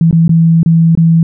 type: tone with dropouts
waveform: sine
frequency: 164.8 Hz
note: E3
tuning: in tune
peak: -4 dBFS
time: 0.01-1.23 s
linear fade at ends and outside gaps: 2 ms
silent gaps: 0.111-0.127 / 0.28-0.293 / 0.631-0.66 / 0.952-0.974 s
effects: none